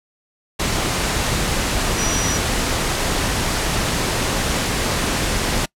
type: tone in noise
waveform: sine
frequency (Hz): 5840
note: F#8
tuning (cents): -24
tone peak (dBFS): -23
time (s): 1.98-2.38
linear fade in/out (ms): 10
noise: pink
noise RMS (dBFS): -20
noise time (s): 0.59-5.66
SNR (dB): -6
effects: noise-tail reverb RT60 0.1 s tail -24 dB re dry + low-pass 10000 Hz 12 dB/octave